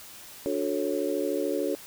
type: chord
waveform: sine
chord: D major seventh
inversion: none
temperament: just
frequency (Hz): 293.7 / 367.1 / 440.5 / 550.6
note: D4 / F#4 / A4 / C#5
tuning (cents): 0 / -14 / +2 / -12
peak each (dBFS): -31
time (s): 0.46-1.75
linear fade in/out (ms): 0
effects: white hiss -46 dBFS RMS until 1.86 s